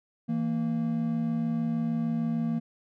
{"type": "tone pair together", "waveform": "triangle", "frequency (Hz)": [164.1, 230.6], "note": ["E3", "A#3"], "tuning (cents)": [-8, -19], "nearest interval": "tritone", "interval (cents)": 589, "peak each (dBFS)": [-29, -25], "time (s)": [0.28, 2.6], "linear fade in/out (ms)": 20, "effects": []}